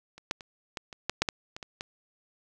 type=clicks; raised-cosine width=0.2 ms; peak=-30 / -11 / -26 / -17 / -25 / -10 / -6 / -10 / -22 / -22 / -18 dBFS; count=11; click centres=0.18 / 0.311 / 0.408 / 0.772 / 0.928 / 1.096 / 1.22 / 1.288 / 1.565 / 1.628 / 1.809 s; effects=none